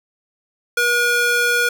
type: tone with high-pass filter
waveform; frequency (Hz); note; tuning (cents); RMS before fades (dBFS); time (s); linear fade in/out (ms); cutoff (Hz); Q
square; 480.5; B4; -48; -17; 0.77-1.69; 5; 1000; 7
effects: none